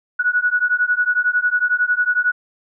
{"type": "beating tone pair", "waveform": "sine", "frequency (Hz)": [1462, 1473], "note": ["F#6", "F#6"], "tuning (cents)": [-21, -8], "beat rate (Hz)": 11, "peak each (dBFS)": -18, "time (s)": [0.19, 2.32], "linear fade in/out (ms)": 10, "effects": []}